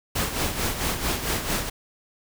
pink noise with tremolo, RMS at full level -24 dBFS, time 0.15-1.7 s, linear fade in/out 10 ms, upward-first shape sine, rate 4.5 Hz, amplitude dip 60%, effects none

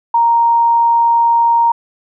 sine tone, 932.3 Hz, A#5, in tune, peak -8 dBFS, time 0.14-1.72 s, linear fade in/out 5 ms, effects none

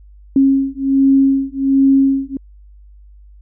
sine beating tone pair, 270.8 / 272.1 Hz, C#4 / C#4, -40 / -32 cents, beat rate 1.3 Hz, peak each -13 dBFS, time 0.36-2.37 s, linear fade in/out 2 ms, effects added 50 Hz sine -39 dBFS peak until 3.41 s

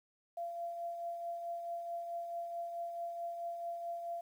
sine tone with tremolo, 685 Hz, F5, 34 cents flat, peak -36 dBFS, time 0.37-4.21 s, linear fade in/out 5 ms, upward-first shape triangle, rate 4.6 Hz, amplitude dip 45%, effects 11-bit

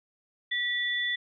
sine tone pair together, 1944 / 3474 Hz, B6 / A7, -28 / -23 cents, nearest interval minor seventh, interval 1005 cents, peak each -28 / -31 dBFS, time 0.51-1.16 s, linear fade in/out 10 ms, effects none

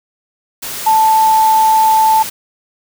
sine tone in noise, 880 Hz, A5, in tune, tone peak -7 dBFS, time 0.86-2.23 s, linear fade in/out 10 ms, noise white, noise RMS -24 dBFS, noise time 0.62-2.3 s, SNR +14 dB, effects none

